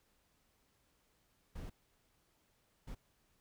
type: noise bursts at uneven times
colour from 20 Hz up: brown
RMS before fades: -45 dBFS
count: 2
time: 1.55-1.7 / 2.87-2.95 s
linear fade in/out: 10 ms
effects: pink hiss -75 dBFS RMS until 3.4 s